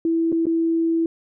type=tone with dropouts; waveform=sine; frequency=329.6 Hz; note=E4; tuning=in tune; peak=-17 dBFS; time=0.05-1.06 s; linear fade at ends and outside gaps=2 ms; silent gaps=0.319-0.325 / 0.456-0.467 s; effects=none